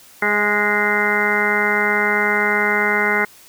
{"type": "harmonic tone with a mistuned harmonic", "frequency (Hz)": 207.7, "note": "G#3", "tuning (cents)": 0, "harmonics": [1, 2, 3, 4, 5, 6, 7, 8, 9, 10], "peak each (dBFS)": [-27, -23, -30, -25, -28, -29, -21, -31, -23, -20], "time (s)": [0.22, 3.25], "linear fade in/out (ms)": 5, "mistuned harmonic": 3, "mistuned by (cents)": 23, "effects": ["white hiss -46 dBFS RMS until 3.48 s"]}